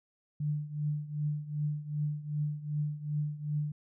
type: tone with tremolo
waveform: sine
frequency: 149 Hz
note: D3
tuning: 25 cents sharp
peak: -27 dBFS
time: 0.4-3.72 s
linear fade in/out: 5 ms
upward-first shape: triangle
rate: 2.6 Hz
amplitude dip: 85%
effects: none